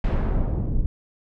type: noise with low-pass filter sweep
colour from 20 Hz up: brown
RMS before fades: -22 dBFS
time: 0.04-0.86 s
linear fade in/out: 2 ms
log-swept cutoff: 3000 to 220 Hz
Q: 0.72
effects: none